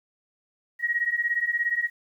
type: beating tone pair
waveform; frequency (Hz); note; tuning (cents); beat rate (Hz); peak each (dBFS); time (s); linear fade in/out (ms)
sine; 1885 / 1902; A#6 / A#6; +19 / +34; 17; -27 / -25; 0.79-1.9; 50
effects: 10-bit